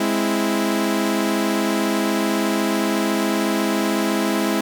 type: chord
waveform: sawtooth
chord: Ab augmented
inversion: none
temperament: equal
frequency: 207.7 / 261.6 / 329.6 Hz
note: Ab3 / C4 / E4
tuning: 0 / 0 / 0 cents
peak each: -18 / -21 / -18 dBFS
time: 0-4.61 s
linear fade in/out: 5 ms
effects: none